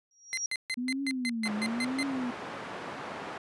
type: tone with exponential growth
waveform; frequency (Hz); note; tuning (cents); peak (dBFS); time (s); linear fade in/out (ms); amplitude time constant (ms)
sine; 5680; F8; +28; -27; 0.11-0.46; 2; 74
type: tone bursts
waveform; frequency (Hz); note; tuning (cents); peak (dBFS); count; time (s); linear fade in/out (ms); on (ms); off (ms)
30% pulse; 2067; C7; -22; -27; 10; 0.33-2.03; 0; 44; 140
type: tone with vibrato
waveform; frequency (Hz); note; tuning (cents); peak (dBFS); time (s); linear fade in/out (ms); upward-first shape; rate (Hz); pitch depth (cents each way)
sine; 240.7; B3; -44; -30; 0.77-2.31; 10; triangle; 0.98; 260
type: band-pass noise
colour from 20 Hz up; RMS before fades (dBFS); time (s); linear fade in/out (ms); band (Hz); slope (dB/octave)
white; -40; 1.45-3.38; 5; 150 to 1300; 12
effects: resampled to 24000 Hz